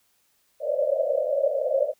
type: band-pass noise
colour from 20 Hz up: pink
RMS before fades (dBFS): -24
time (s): 0.6-1.94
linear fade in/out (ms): 50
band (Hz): 530 to 610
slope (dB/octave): 96
effects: white hiss -67 dBFS RMS until 1.99 s